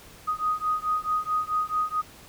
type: beating tone pair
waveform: sine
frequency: 1244.5 / 1249.1 Hz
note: D#6 / D#6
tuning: 0 / +6 cents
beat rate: 4.6 Hz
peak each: -27 dBFS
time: 0.27-2.02 s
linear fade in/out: 20 ms
effects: pink hiss -49 dBFS RMS until 2.28 s